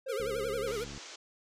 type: tone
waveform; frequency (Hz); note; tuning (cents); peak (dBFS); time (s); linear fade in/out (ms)
triangle; 531; C5; +25; -34; 0.06-0.72; 10
type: tone with vibrato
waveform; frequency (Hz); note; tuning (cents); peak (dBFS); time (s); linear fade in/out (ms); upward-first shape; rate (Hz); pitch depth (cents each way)
square; 440.3; A4; +1; -34; 0.08-0.85; 20; sine; 11; 160
type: click train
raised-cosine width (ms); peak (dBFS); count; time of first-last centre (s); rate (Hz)
3; -34; 56; 0.2-0.977; 70.8
type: band-pass noise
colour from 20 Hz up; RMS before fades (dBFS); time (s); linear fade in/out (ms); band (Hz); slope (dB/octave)
white; -48; 0.67-1.16; 5; 290 to 7000; 48
effects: resampled to 32000 Hz

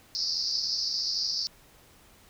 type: band-pass noise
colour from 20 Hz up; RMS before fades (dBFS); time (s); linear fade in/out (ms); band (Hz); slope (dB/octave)
pink; -30; 0.15-1.47; 0; 4500 to 5400; 96
effects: pink hiss -57 dBFS RMS until 2.29 s

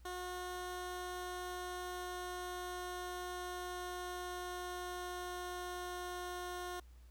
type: tone with pitch glide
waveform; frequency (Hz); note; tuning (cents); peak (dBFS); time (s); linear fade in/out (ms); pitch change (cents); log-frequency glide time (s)
15% pulse; 361.2 to 357.9; F#4 to F4; -42 to +42; -35; 0.05-6.8; 5; -16; 0.32-6.53
effects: added 60 Hz sine -55 dBFS peak until 7.1 s + pink hiss -71 dBFS RMS until 7.1 s

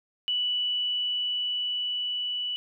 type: tone with level ramp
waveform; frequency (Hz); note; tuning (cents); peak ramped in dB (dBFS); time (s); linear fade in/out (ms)
sine; 2960; F#7; 0; -24 to -28; 0.28-2.56; 0
effects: none

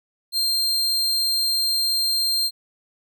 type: tone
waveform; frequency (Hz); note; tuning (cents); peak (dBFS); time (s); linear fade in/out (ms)
40% pulse; 4181; C8; -2; -18; 0.32-2.51; 50
effects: none

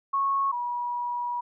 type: tone pair in turn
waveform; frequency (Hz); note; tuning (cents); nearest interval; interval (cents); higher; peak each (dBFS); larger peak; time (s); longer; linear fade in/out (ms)
sine; 1100 / 966.8; C#6 / B5; -14 / -37; major second; 223; first; -22 / -27; first; 0.13-0.52 / 0.52-1.41; second; 10
effects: none

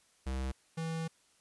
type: tone pair in turn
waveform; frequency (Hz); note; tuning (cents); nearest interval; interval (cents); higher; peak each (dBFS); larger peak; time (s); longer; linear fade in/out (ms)
square; 65.6 / 162.84; C2 / E3; +5 / -21; octave + major third; 1574; second; -34 / -35; first; 0.26-0.52 / 0.77-1.08; second; 10
effects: white hiss -68 dBFS RMS until 1.4 s + resampled to 24000 Hz

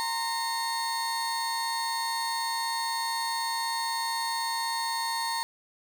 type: tone cluster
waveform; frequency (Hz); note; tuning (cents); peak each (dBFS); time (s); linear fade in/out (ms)
35% pulse; 921 / 1057 / 4370; A#5 / C6 / C#8; -21 / +17 / -26; -28 / -37 / -33; 0-5.43; 0
effects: none

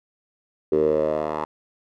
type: tone with band-pass filter sweep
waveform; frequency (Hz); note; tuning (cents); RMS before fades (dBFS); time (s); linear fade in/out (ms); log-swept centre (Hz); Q
10% pulse; 76.8; D#2; -22; -22; 0.72-1.45; 5; 400 to 870; 6
effects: none

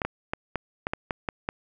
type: clicks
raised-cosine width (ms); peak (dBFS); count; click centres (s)
0.5; -12; 9; 0.018 / 0.05 / 0.335 / 0.557 / 0.869 / 0.935 / 1.108 / 1.288 / 1.489
effects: none

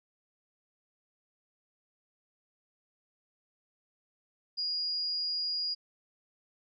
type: tone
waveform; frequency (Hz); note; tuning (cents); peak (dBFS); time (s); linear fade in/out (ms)
sine; 4866; D#8; -39; -30; 4.57-5.75; 20
effects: none

